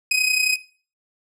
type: tone with amplitude modulation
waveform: sawtooth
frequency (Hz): 2517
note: D#7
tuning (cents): +19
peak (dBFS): -11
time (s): 0.11-0.56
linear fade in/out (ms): 5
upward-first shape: sine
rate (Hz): 31.3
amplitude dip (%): 65
effects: noise-tail reverb RT60 0.4 s tail -17 dB re dry + low-pass 12000 Hz 12 dB/octave